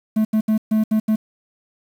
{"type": "tone bursts at uneven times", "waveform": "triangle", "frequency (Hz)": 217.3, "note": "A3", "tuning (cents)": -21, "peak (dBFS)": -12, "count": 6, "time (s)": [[0.16, 0.25], [0.33, 0.41], [0.48, 0.58], [0.71, 0.84], [0.91, 1], [1.08, 1.16]], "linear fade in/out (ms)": 10, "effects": ["7-bit"]}